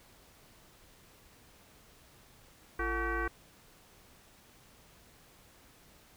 sine tone with frequency modulation, 738 Hz, F#5, 5 cents flat, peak -30 dBFS, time 2.79-3.28 s, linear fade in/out 5 ms, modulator 396 Hz, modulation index 2.8, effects pink hiss -60 dBFS RMS until 6.16 s

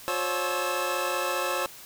25% pulse tone cluster, 358.8 / 534 / 569 / 860 / 1312 Hz, F4 / C5 / C#5 / A5 / E6, +47 / +35 / +45 / -40 / -9 cents, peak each -31 / -27 / -31 / -31 / -28 dBFS, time 0.08-1.66 s, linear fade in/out 0 ms, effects white hiss -46 dBFS RMS until 1.85 s

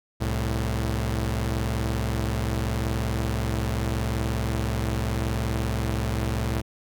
sawtooth tone pair together, 65.41 / 110.01 Hz, C2 / A2, 0 / 0 cents, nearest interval major sixth, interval 900 cents, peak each -23 dBFS, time 0.2-6.62 s, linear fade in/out 20 ms, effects none

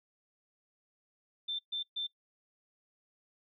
sine tone bursts, 3559 Hz, A7, 19 cents sharp, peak -33 dBFS, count 3, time 1.48-2.07 s, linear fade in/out 10 ms, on 110 ms, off 130 ms, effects noise-tail reverb RT60 0.1 s tail -18 dB re dry

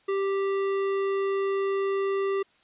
sine tone with tanh clipping, 392 Hz, G4, in tune, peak -26 dBFS, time 0.08-2.43 s, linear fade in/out 10 ms, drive 15 dB, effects white hiss -63 dBFS RMS until 2.63 s + resampled to 8000 Hz

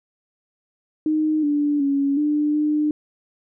sine tone with pitch steps, 309.3 / 292.3 / 279.1 / 297.7 / 300.9 Hz, D#4 / D4 / C#4 / D4 / D4, -10 / -8 / +12 / +24 / +42 cents, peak -17 dBFS, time 1.06-2.91 s, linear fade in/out 2 ms, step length 370 ms, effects none

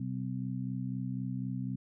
harmonic tone, 64 Hz, C2, 38 cents flat, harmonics 2 / 3 / 4, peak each -36 / -38 / -39 dBFS, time 0-1.76 s, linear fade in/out 5 ms, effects none

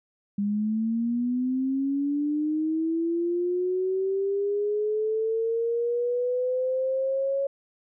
sine linear sweep, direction up, 200.5 to 554.4 Hz, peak -23 dBFS, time 0.38-7.47 s, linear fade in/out 5 ms, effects none

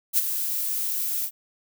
violet noise with ADSR envelope, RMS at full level -18 dBFS, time 0.13-1.31 s, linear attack 51 ms, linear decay 21 ms, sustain -9 dB, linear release 69 ms, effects none

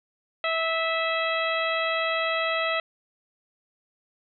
harmonic tone with a mistuned harmonic, 652 Hz, E5, 19 cents flat, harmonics 1 / 2 / 3 / 4 / 5 / 6, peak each -28 / -29 / -30 / -31 / -34 / -37 dBFS, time 0.44-2.8 s, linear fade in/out 2 ms, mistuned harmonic 3, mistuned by +18 cents, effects none

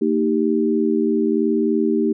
sine chord, Eb major, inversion second, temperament equal with one note detuned, 228 / 311.1 / 392 Hz, Bb3 / Eb4 / G4, -38 / 0 / 0 cents, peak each -20 dBFS, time 0.01-2.13 s, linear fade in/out 10 ms, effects none

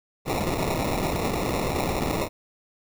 white noise with sample-and-hold, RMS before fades -26 dBFS, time 0.25-2.29 s, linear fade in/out 50 ms, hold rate 1575 Hz, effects none

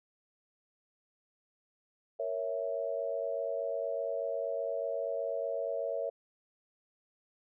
sine chord, A# diminished, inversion none, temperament equal, 466.2 / 554.4 / 659.3 Hz, A#4 / C#5 / E5, 0 / 0 / 0 cents, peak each -38 / -35 / -36 dBFS, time 2.19-6.1 s, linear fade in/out 10 ms, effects none

